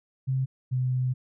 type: tone pair in turn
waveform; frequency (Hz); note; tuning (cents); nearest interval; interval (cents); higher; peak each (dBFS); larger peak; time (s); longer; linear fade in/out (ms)
sine; 131.8 / 127.53; C3 / C3; +13 / -44; minor second; 57; first; -23; neither; 0.27-0.46 / 0.71-1.14; second; 20
effects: none